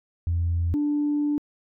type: tone pair in turn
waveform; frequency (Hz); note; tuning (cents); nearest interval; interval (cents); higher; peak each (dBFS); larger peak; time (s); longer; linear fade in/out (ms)
sine; 85.2 / 293.8; F2 / D4; -42 / +1; octave + major sixth; 2143; second; -20; neither; 0.27-0.74 / 0.74-1.38; second; 0
effects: tanh soft clip ceiling -17 dBFS